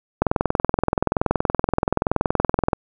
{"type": "click train", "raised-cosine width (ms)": 1, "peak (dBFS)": -3, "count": 54, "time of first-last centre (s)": [0.22, 2.732], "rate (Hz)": 21.1, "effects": []}